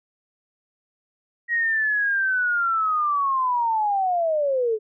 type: linear sweep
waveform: sine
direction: down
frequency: 1900 to 420 Hz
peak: -19 dBFS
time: 1.48-4.79 s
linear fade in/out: 50 ms
effects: none